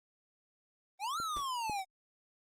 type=exponential two-way sweep; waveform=square; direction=up then down; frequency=740 to 1393 to 740 Hz; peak=-35 dBFS; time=0.99-1.85 s; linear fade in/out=50 ms; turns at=1.19 s
type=clicks; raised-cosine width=2 ms; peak=-33 / -34 / -28 dBFS; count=3; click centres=1.201 / 1.37 / 1.697 s
type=noise with exponential decay; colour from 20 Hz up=pink; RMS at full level=-43 dBFS; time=1.36-1.51 s; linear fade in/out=5 ms; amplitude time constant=31 ms
effects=low-pass 12000 Hz 12 dB/octave + Opus 24 kbps